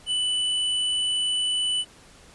sine tone with tanh clipping, 2983 Hz, F#7, 13 cents sharp, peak -24 dBFS, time 0.06-1.85 s, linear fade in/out 50 ms, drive 12 dB, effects pink hiss -51 dBFS RMS until 2.34 s + resampled to 24000 Hz

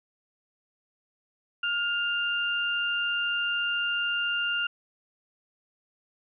sine tone pair together, 1418.1 / 2794 Hz, F6 / F7, +26 / 0 cents, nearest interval octave, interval 1174 cents, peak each -28 dBFS, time 1.63-4.67 s, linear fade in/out 5 ms, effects none

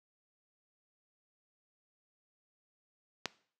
click, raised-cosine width 0.2 ms, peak -15 dBFS, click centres 3.257 s, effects noise-tail reverb RT60 0.5 s tail -19 dB re dry + high-pass 150 Hz 12 dB/octave

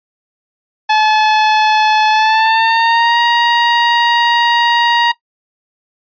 sawtooth tone with pitch glide, 861 to 944.4 Hz, A5 to A#5, -38 to +22 cents, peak -5 dBFS, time 0.89-5.12 s, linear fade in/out 10 ms, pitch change +160 cents, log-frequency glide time 2.1-3.19 s, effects noise-tail reverb RT60 0.1 s tail -18 dB re dry + resampled to 11025 Hz

